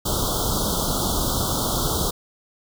pink band-stop noise, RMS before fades -23 dBFS, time 0.05-2.11 s, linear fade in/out 10 ms, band 1400 to 3200 Hz, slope 96 dB/octave, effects none

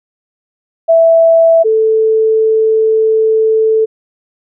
sine tone pair in turn, 659.3 / 440.4 Hz, E5 / A4, 0 / +2 cents, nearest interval perfect fifth, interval 698 cents, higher first, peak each -4 / -7 dBFS, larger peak first, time 0.88-1.64 / 1.64-3.86 s, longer second, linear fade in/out 20 ms, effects none

